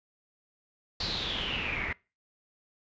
pink noise with low-pass filter sweep, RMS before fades -33 dBFS, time 1-1.93 s, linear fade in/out 5 ms, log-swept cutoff 4500 to 2000 Hz, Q 8.4, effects noise-tail reverb RT60 0.3 s tail -24 dB re dry + resampled to 16000 Hz

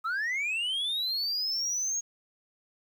sine linear sweep, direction up, 1255 to 6610 Hz, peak -25 dBFS, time 0.04-2.01 s, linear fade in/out 20 ms, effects tanh soft clip ceiling -27 dBFS + 10-bit

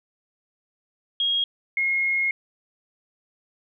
sine tone pair in turn, 3272 / 2154 Hz, G#7 / C7, -26 / +50 cents, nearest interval perfect fifth, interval 724 cents, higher first, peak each -20 dBFS, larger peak neither, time 1.2-1.44 / 1.77-2.31 s, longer second, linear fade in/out 2 ms, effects none

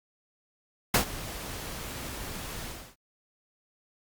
pink noise with ADSR envelope, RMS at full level -20 dBFS, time 0.94-2.96 s, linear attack 4 ms, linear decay 100 ms, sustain -18 dB, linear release 320 ms, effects Opus 48 kbps

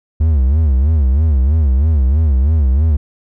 triangle tone with vibrato, 71.9 Hz, D2, 36 cents flat, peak -7 dBFS, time 0.2-2.97 s, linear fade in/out 10 ms, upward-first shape sine, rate 3.1 Hz, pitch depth 210 cents each way, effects none

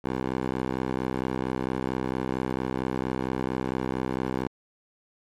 10% pulse tone with band-pass filter, 64.4 Hz, C2, 27 cents flat, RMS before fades -29 dBFS, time 0.04-4.48 s, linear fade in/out 10 ms, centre 540 Hz, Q 0.57, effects MP3 96 kbps

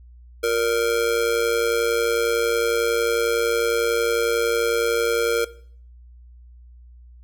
square tone with amplitude modulation, 465.9 Hz, A#4, 1 cent flat, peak -16 dBFS, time 0.43-5.45 s, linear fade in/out 10 ms, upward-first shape sine, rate 111 Hz, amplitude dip 70%, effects noise-tail reverb RT60 0.5 s tail -17 dB re dry + added 60 Hz sine -43 dBFS peak until 7.23 s

